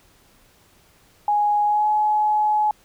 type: tone with pitch glide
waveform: sine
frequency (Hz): 830.6 to 847.6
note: G#5 to G#5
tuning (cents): 0 to +35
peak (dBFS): -16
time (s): 1.28-2.71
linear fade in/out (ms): 2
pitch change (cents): +35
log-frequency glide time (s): 1.65-1.87
effects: pink hiss -56 dBFS RMS until 2.84 s